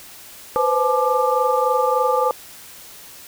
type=tone cluster; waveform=sine; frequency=495.6 / 519 / 860 / 1189 Hz; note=B4 / C5 / A5 / D6; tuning=+6 / -14 / -40 / +21 cents; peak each=-21 dBFS; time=0.56-2.31 s; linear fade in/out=0 ms; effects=white hiss -41 dBFS RMS until 3.27 s